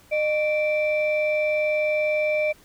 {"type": "tone pair together", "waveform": "sine", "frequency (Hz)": [610, 2342], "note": ["D#5", "D7"], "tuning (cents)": [-34, -5], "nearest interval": "octave + major seventh", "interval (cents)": 2329, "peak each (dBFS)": [-20, -25], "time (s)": [0.11, 2.53], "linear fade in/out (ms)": 20, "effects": ["tanh soft clip ceiling -14 dBFS", "pink hiss -54 dBFS RMS until 2.64 s"]}